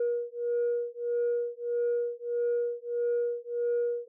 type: beating tone pair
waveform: sine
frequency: 476.8 / 478.4 Hz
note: A#4 / A#4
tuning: +39 / +45 cents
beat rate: 1.6 Hz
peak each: -29 dBFS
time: 0-4.08 s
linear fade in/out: 5 ms
effects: tanh soft clip ceiling -22 dBFS